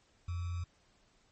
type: tone with sample-and-hold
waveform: sine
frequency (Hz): 87.31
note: F2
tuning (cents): 0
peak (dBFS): -34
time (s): 0.28-0.64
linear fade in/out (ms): 5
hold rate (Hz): 1225
effects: pink hiss -69 dBFS RMS until 1.31 s + MP3 32 kbps